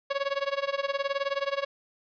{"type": "tone with tremolo", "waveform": "sawtooth", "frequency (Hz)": 556, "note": "C#5", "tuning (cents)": 5, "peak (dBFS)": -20, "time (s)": [0.1, 1.65], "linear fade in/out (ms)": 10, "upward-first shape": "sine", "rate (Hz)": 19, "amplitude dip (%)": 90, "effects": ["resampled to 11025 Hz", "9-bit"]}